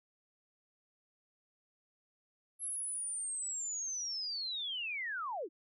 sine linear sweep, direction down, 11175 to 277.2 Hz, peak -36 dBFS, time 2.59-5.49 s, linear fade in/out 50 ms, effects none

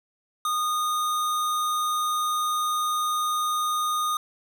square tone, 1230 Hz, D#6, 20 cents flat, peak -24 dBFS, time 0.45-4.17 s, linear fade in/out 2 ms, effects none

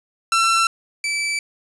sawtooth tone pair in turn, 1346 / 2315 Hz, E6 / D7, +36 / -25 cents, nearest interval major sixth, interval 939 cents, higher second, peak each -11 / -17 dBFS, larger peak first, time 0.32-0.67 / 1.04-1.39 s, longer neither, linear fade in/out 2 ms, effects resampled to 24000 Hz + 8-bit

